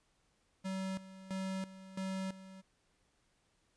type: tone with tremolo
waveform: square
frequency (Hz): 190.3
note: F#3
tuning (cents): +49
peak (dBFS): -37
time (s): 0.64-2.62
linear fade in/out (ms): 20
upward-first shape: square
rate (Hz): 1.5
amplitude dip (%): 80
effects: pink hiss -75 dBFS RMS until 3.76 s + resampled to 22050 Hz